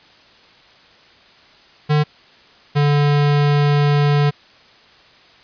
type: tone pair in turn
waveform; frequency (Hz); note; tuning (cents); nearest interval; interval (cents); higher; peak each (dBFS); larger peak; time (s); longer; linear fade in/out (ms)
square; 150 / 145.39; D3 / D3; +37 / -17; minor second; 54; first; -13; neither; 1.89-2.04 / 2.75-4.31; second; 20
effects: white hiss -48 dBFS RMS until 5.43 s + resampled to 11025 Hz